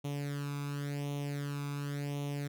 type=tone with flanger; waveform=sawtooth; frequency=143.2 Hz; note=D3; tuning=43 cents flat; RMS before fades=-37 dBFS; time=0.04-2.48 s; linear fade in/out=10 ms; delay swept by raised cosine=0.31 to 0.82 ms; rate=0.92 Hz; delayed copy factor=+0.75; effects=none